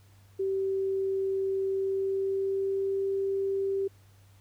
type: tone with pitch glide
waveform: sine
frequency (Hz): 386.4 to 390.7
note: G4 to G4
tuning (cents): -25 to -6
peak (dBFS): -26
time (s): 0.39-3.88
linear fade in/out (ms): 10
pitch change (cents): +19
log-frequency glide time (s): 1.65-3.07
effects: added 98 Hz sine -55 dBFS peak until 4.4 s + pink hiss -64 dBFS RMS until 4.4 s